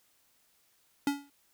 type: tone with exponential decay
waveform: square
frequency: 283.3 Hz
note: C#4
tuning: 38 cents sharp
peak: -24 dBFS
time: 1.07-1.3 s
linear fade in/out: 2 ms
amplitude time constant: 48 ms
effects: white hiss -69 dBFS RMS until 1.53 s